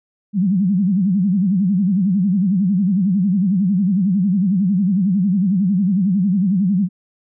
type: tone with vibrato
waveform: sine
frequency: 191.1 Hz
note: G3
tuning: 44 cents flat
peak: -13 dBFS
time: 0.33-6.89 s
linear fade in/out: 50 ms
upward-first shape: sine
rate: 11 Hz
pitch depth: 170 cents each way
effects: none